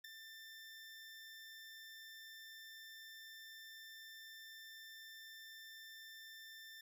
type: tone with ADSR envelope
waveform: 20% pulse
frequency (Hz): 1784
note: A6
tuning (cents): +23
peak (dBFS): -40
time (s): 0.04-6.81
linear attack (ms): 8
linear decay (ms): 4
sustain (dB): -8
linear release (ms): 4
effects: none